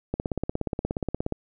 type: click train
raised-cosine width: 2 ms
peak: -13 dBFS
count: 21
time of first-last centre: 0.14-1.323 s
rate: 16.9 Hz
effects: none